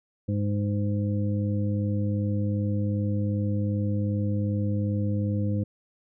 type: harmonic tone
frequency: 102.6 Hz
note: G#2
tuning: 21 cents flat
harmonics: 1 / 2 / 3 / 5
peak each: -25 / -29 / -34 / -37 dBFS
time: 0.28-5.64 s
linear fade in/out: 10 ms
effects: none